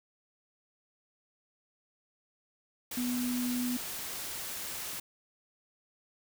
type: tone in noise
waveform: sine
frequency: 246.9 Hz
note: B3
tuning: in tune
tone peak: -30 dBFS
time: 2.97-3.77 s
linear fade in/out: 5 ms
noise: white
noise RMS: -39 dBFS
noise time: 2.91-5 s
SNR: +6 dB
effects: none